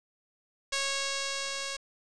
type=tone with level ramp; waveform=5% pulse; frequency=550 Hz; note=C#5; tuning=14 cents flat; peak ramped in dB=-16 to -22 dBFS; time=0.72-1.77 s; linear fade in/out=10 ms; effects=resampled to 22050 Hz + 7-bit